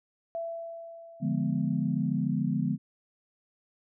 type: tone with exponential decay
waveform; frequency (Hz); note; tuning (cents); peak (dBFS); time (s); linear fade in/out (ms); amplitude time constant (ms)
sine; 668; E5; +23; -30; 0.35-2.29; 0; 420
type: chord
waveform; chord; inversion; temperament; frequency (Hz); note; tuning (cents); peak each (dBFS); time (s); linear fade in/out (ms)
sine; D diminished seventh; none; equal with one note detuned; 146.83 / 174.01 / 207.7 / 246.9; D3 / F3 / Ab3 / Cb4; 0 / -6 / 0 / 0; -31; 1.2-2.78; 50
effects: none